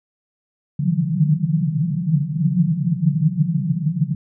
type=band-pass noise; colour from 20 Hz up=white; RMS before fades=-19 dBFS; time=0.79-4.15 s; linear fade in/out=5 ms; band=140 to 180 Hz; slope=96 dB/octave; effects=none